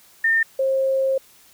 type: tone pair in turn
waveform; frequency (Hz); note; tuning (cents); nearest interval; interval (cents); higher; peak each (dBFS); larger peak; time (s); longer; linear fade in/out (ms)
sine; 1813 / 534; A#6 / C5; -49 / +35; octave + major sixth; 2116; first; -15 / -17; first; 0.24-0.43 / 0.59-1.18; second; 5
effects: white hiss -52 dBFS RMS until 1.53 s